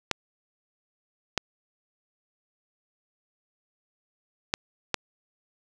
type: clicks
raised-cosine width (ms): 0.2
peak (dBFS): -6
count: 4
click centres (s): 0.113 / 1.377 / 4.539 / 4.943
effects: none